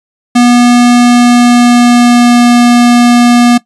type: tone with pitch glide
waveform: square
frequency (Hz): 242.5 to 240.8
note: B3 to B3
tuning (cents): -31 to -44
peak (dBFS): -3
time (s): 0.35-3.58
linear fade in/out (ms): 10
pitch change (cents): -13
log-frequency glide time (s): 0.98-2.46
effects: noise-tail reverb RT60 0.1 s tail -18 dB re dry + resampled to 24000 Hz